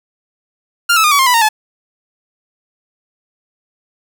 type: tone with pitch steps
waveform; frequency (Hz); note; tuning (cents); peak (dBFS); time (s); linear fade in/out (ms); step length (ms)
sawtooth; 1399 / 1305.3 / 1217.9 / 1136.3 / 1060.2 / 989.2 / 923 / 861.2; F6 / E6 / D#6 / C#6 / C6 / B5 / A#5 / A5; +3 / -17 / -37 / +43 / +23 / +3 / -17 / -37; -5; 0.89-1.49; 10; 75
effects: none